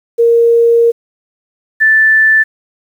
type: tone pair in turn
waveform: sine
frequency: 466.2 / 1760.1 Hz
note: A#4 / A6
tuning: 0 / 0 cents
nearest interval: octave + major seventh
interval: 2300 cents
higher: second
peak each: -5 dBFS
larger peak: neither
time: 0.18-0.92 / 1.8-2.44 s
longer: first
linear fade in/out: 20 ms
effects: 7-bit